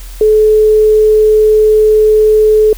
sine tone, 430 Hz, A4, 40 cents flat, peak -4 dBFS, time 0.21-2.73 s, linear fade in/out 2 ms, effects added 42 Hz sine -25 dBFS peak until 2.77 s + white hiss -36 dBFS RMS until 2.77 s

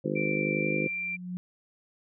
harmonic tone, 51.1 Hz, G#1, 27 cents flat, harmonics 3 / 4 / 5 / 6 / 7 / 8 / 9 / 10, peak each -34 / -34 / -38 / -34 / -34 / -38 / -39 / -34 dBFS, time 0.04-0.88 s, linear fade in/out 10 ms
sine tone with pitch glide, 2346 to 2362 Hz, D7 to D7, -2 to +9 cents, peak -30 dBFS, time 0.15-1.17 s, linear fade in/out 20 ms, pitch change +11 cents, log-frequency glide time 0.56-0.7 s
sine tone with exponential growth, 180 Hz, F#3, 47 cents flat, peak -30 dBFS, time 0.58-1.37 s, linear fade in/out 0 ms, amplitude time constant 170 ms
effects none

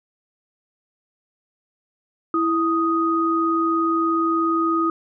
sine tone pair together, 329.6 / 1246.5 Hz, E4 / D#6, 0 / +3 cents, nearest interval octave + major seventh, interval 2303 cents, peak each -20 dBFS, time 2.34-4.9 s, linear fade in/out 2 ms, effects none

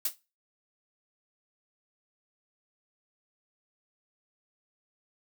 blue noise with exponential decay, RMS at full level -23 dBFS, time 0.05-0.16 s, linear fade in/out 5 ms, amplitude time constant 22 ms, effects noise-tail reverb RT60 0.3 s tail -18 dB re dry

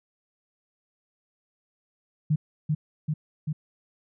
sine tone with echo, 152.5 Hz, D#3, 34 cents flat, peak -19 dBFS, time 2.3-2.36 s, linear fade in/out 10 ms, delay 390 ms, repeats 3, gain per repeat -2 dB, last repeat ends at 3.53 s, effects none

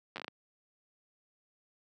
slowing click train, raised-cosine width 0.3 ms, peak -23 dBFS, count 7, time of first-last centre 0.16-0.281 s, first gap 9 ms, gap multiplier 1.32, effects high-pass 200 Hz 12 dB/octave

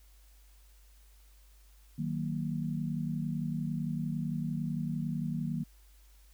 sine chord, D# minor, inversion none, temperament just, 155.56 / 186.68 / 233.3 Hz, D#3 / F#3 / A#3, 0 / +16 / +2 cents, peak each -34 / -37 / -36 dBFS, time 1.98-5.64 s, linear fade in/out 10 ms, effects added 50 Hz sine -56 dBFS peak until 6.33 s + white hiss -66 dBFS RMS until 6.33 s

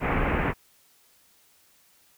pink low-pass noise, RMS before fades -25 dBFS, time 0-0.54 s, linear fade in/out 50 ms, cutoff 2500 Hz, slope 48 dB/octave, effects white hiss -61 dBFS RMS until 2.17 s

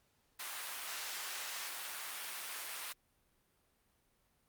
pink high-pass noise, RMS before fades -43 dBFS, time 0.39-2.93 s, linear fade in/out 10 ms, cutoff 1200 Hz, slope 12 dB/octave, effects pink hiss -75 dBFS RMS until 4.48 s + Opus 48 kbps

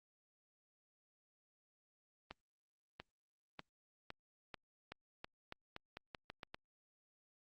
accelerating click train, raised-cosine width 0.3 ms, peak -30 dBFS, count 14, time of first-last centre 2.31-6.545 s, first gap 690 ms, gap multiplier 0.86, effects Opus 32 kbps

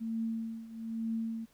sine tone with tremolo, 225.7 Hz, A3, 44 cents sharp, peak -30 dBFS, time 0-1.46 s, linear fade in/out 20 ms, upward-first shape triangle, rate 1.1 Hz, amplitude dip 85%, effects pink hiss -67 dBFS RMS until 1.53 s

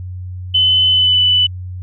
sine tone with pitch glide, 3026 to 2986 Hz, F#7 to F#7, +38 to +15 cents, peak -9 dBFS, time 0.54-1.47 s, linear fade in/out 10 ms, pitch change -23 cents, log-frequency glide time 0.9-1.21 s, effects added 91 Hz sine -24 dBFS peak until 1.82 s

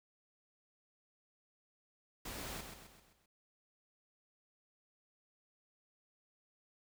pink noise with echo, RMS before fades -45 dBFS, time 2.25-2.61 s, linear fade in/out 5 ms, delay 130 ms, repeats 5, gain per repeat -6 dB, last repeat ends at 3.26 s, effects none

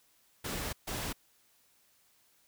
pink noise bursts at uneven times, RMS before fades -37 dBFS, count 2, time 0.44-0.73 / 0.87-1.13 s, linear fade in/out 10 ms, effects white hiss -68 dBFS RMS until 2.47 s

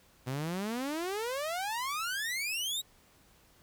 sawtooth exponential sweep, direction up, 123.4 to 3877 Hz, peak -29 dBFS, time 0.26-2.82 s, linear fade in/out 20 ms, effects pink hiss -63 dBFS RMS until 3.62 s

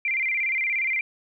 sine tone with vibrato, 2217 Hz, C#7, in tune, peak -22 dBFS, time 0.05-1.01 s, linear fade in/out 2 ms, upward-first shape square, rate 17 Hz, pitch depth 110 cents each way, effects none

